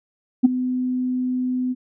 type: tone with ADSR envelope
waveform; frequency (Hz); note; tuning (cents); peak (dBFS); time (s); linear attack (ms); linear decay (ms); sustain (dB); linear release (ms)
sine; 252.9; B3; +41; -5; 0.43-1.75; 21; 16; -15; 35
effects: tanh soft clip ceiling -5 dBFS